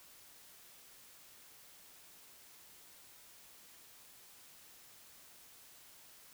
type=silence; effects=white hiss -59 dBFS RMS until 6.33 s